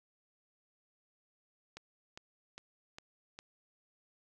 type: click train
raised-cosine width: 0.2 ms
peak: -29 dBFS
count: 5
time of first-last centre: 1.77-3.389 s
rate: 2.47 Hz
effects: none